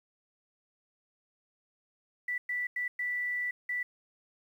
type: tone bursts at uneven times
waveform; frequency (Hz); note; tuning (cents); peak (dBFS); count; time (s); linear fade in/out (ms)
sine; 1969; B6; -6; -30; 5; 2.28-2.38 / 2.49-2.67 / 2.76-2.88 / 2.99-3.51 / 3.69-3.83; 5
effects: 10-bit